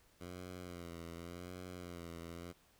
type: tone with vibrato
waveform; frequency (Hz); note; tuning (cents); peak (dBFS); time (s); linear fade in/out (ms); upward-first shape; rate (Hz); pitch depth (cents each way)
10% pulse; 87.31; F2; 0; -38; 0.2-2.53; 20; sine; 0.88; 71
effects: pink hiss -69 dBFS RMS until 2.79 s